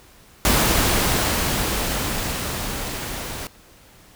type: noise with level ramp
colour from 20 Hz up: pink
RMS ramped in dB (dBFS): -17 to -31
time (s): 0.45-3.47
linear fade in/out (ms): 0
effects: pink hiss -50 dBFS RMS until 4.15 s